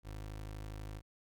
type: tone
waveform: 25% pulse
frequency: 52.3 Hz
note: G#1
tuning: 13 cents sharp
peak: -39 dBFS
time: 0.03-1.02 s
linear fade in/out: 50 ms
effects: none